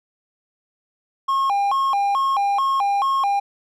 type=tone with vibrato; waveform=triangle; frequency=932.3 Hz; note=A#5; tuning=in tune; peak=-15 dBFS; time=1.28-3.4 s; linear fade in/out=10 ms; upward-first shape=square; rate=2.3 Hz; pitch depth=260 cents each way; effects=none